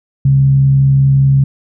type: tone with frequency modulation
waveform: sine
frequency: 137.2 Hz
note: C#3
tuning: 17 cents flat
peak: -6 dBFS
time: 0.25-1.44 s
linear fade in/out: 5 ms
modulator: 65 Hz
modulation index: 0.2
effects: none